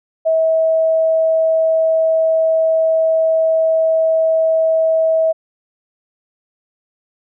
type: tone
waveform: sine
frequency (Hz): 645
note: E5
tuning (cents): -38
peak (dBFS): -11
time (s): 0.25-5.33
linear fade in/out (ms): 20
effects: none